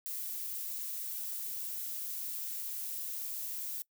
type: noise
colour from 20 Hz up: violet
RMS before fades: -39 dBFS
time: 0.06-3.82 s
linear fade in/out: 0 ms
effects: noise-tail reverb RT60 0.1 s tail -22 dB re dry